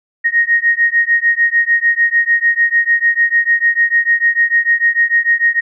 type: beating tone pair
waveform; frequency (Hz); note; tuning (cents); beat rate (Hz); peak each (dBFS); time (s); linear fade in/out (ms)
sine; 1864.7 / 1871.4; A#6 / A#6; 0 / +6; 6.7; -13; 0.24-5.61; 20
effects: none